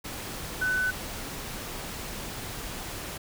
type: tone in noise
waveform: sine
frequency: 1500 Hz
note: F#6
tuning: 23 cents sharp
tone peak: -24 dBFS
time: 0.61-0.91 s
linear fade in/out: 10 ms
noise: pink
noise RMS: -37 dBFS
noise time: 0.04-3.18 s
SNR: +10 dB
effects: none